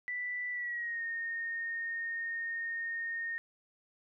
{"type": "tone with pitch glide", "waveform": "sine", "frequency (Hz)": [1975.5, 1843.2], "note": ["B6", "A#6"], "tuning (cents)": [0, -20], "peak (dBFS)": -34, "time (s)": [0.08, 3.38], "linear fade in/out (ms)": 0, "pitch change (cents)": -120, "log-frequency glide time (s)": [0.51, 1.03], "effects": []}